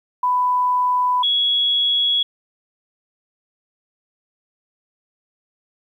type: tone pair in turn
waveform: sine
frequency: 995 / 3347 Hz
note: B5 / G#7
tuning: +13 / +13 cents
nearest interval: octave + major sixth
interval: 2100 cents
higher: second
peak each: -15 dBFS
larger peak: neither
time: 0.23-1.23 / 1.23-2.23 s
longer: neither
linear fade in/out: 5 ms
effects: 9-bit